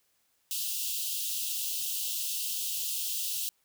white high-pass noise, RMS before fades -33 dBFS, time 0.51-3.49 s, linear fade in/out 0 ms, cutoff 2700 Hz, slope 96 dB/octave, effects white hiss -72 dBFS RMS until 3.64 s

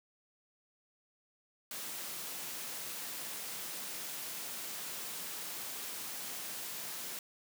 white high-pass noise, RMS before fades -42 dBFS, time 1.71-7.19 s, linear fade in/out 2 ms, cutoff 130 Hz, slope 24 dB/octave, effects none

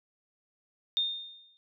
sine tone with exponential decay, 3646 Hz, A#7, 39 cents flat, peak -23 dBFS, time 0.97-1.57 s, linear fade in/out 0 ms, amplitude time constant 130 ms, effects none

